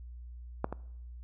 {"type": "clicks", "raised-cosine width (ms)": 1, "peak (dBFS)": [-15, -22], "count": 2, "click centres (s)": [0.644, 0.726], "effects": ["noise-tail reverb RT60 0.8 s tail -22 dB re dry", "added 60 Hz sine -43 dBFS peak until 1.23 s"]}